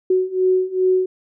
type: beating tone pair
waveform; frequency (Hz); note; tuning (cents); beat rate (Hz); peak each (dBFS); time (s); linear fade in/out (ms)
sine; 370 / 372.5; F#4 / F#4; 0 / +12; 2.5; -19 / -17; 0.1-1.06; 5
effects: none